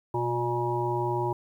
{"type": "harmonic tone with a mistuned harmonic", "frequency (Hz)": 119.6, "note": "A#2", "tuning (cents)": 45, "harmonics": [1, 3, 5, 7, 8], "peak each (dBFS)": [-31, -29, -38, -33, -31], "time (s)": [0.14, 1.33], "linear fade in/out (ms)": 5, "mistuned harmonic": 1, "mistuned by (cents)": 46, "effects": ["10-bit"]}